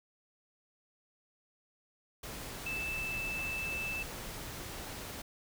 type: tone in noise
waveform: sine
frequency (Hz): 2637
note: E7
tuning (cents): 0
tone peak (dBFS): -35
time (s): 2.66-4.03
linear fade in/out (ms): 5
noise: pink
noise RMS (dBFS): -43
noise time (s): 2.23-5.22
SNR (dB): +5
effects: none